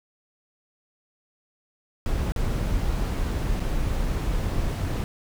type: noise with dropouts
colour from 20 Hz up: brown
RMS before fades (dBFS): -25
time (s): 2.06-5.04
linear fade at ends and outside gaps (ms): 0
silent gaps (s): 2.321-2.362 / 3.596-3.603
effects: none